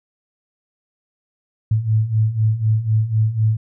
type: beating tone pair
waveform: sine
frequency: 107.1 / 111.1 Hz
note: A2 / A2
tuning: -46 / +17 cents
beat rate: 4 Hz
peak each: -20 / -16 dBFS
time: 1.71-3.57 s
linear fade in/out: 5 ms
effects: none